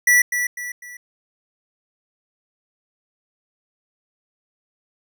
square tone with echo, 1956 Hz, B6, 17 cents flat, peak -12 dBFS, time 0.07-0.22 s, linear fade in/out 5 ms, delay 250 ms, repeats 3, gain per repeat -8 dB, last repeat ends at 0.97 s, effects none

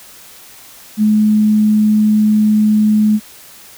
sine tone, 213.2 Hz, G#3, 46 cents sharp, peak -8 dBFS, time 0.97-3.2 s, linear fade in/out 50 ms, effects white hiss -39 dBFS RMS until 3.77 s

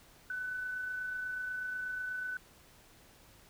sine tone with amplitude modulation, 1500 Hz, F#6, 23 cents sharp, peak -34 dBFS, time 0.3-2.37 s, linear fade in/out 2 ms, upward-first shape sine, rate 28.2 Hz, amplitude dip 30%, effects pink hiss -60 dBFS RMS until 3.49 s

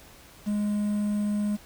triangle tone with quantisation, 207.7 Hz, G#3, in tune, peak -22 dBFS, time 0.46-1.57 s, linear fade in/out 20 ms, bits 8, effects pink hiss -51 dBFS RMS until 1.65 s

